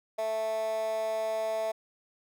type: tone with high-pass filter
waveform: 15% pulse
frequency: 220 Hz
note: A3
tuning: in tune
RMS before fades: -31 dBFS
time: 0.18-1.72 s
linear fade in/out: 10 ms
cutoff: 610 Hz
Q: 7.9
effects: none